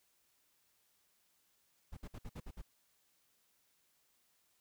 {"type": "noise bursts", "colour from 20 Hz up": "brown", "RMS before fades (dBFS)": -45, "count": 7, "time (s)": [1.92, 2.619], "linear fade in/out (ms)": 10, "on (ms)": 51, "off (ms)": 57, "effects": ["white hiss -75 dBFS RMS until 4.6 s"]}